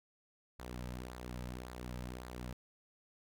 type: tone with flanger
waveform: sawtooth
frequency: 61.74 Hz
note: B1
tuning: in tune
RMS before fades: -45 dBFS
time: 0.59-2.53 s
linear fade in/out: 5 ms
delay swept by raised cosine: 0.33 to 2.83 ms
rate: 1.8 Hz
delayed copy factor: -0.55
effects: none